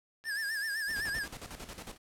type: tone with vibrato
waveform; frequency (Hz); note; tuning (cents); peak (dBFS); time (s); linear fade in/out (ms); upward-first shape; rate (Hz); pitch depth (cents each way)
square; 1707; G#6; +47; -33; 0.24-1.27; 50; sine; 7.8; 100
type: click train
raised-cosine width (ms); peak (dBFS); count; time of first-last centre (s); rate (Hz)
0.2; -38; 41; 0.24-0.821; 68.9
type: noise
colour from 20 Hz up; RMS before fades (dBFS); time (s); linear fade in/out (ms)
violet; -47; 0.32-1.09; 50
type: noise with tremolo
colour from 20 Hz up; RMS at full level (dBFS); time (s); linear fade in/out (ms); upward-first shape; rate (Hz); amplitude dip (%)
pink; -43; 0.87-1.98; 50; square; 11; 65
effects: low-pass 12000 Hz 12 dB/octave